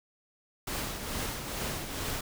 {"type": "noise with tremolo", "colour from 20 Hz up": "pink", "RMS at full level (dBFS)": -33, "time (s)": [0.67, 2.21], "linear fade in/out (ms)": 5, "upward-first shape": "triangle", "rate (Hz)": 2.3, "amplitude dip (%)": 55, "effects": []}